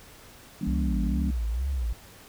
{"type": "chord", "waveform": "sine", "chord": "E diminished seventh", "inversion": "none", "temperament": "just", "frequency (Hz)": [164.81, 197.78, 237.3, 284.8], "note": ["E3", "G3", "Bb3", "Db4"], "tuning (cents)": [0, 16, 31, 47], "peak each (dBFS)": [-33, -30, -33, -35], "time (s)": [0.61, 1.31], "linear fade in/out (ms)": 5}
{"type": "tone with vibrato", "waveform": "sine", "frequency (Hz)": 61.74, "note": "B1", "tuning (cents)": 0, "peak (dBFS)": -25, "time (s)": [0.67, 1.93], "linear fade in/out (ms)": 5, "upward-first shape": "sine", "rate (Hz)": 2.2, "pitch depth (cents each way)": 200}
{"effects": ["pink hiss -50 dBFS RMS until 2.28 s"]}